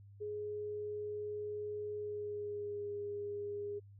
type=tone with pitch glide; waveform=sine; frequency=418.6 to 409.7 Hz; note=G#4 to G#4; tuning=+14 to -24 cents; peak=-38 dBFS; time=0.2-3.8 s; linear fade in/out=20 ms; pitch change=-38 cents; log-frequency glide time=1.97-2.91 s; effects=added 100 Hz sine -54 dBFS peak until 3.99 s